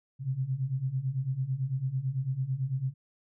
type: beating tone pair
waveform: sine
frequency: 126.6 / 135.6 Hz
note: B2 / C#3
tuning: +43 / -38 cents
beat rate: 9 Hz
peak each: -33 / -30 dBFS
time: 0.19-2.94 s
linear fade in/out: 50 ms
effects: none